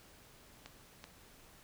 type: clicks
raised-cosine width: 0.2 ms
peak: -30 dBFS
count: 2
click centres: 0.66 / 1.041 s
effects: pink hiss -60 dBFS RMS until 1.63 s